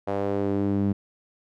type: tone with band-pass filter sweep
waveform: sawtooth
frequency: 99.9 Hz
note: G2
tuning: 33 cents sharp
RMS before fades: -25 dBFS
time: 0.07-0.93 s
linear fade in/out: 10 ms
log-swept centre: 620 to 210 Hz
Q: 1.9
effects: none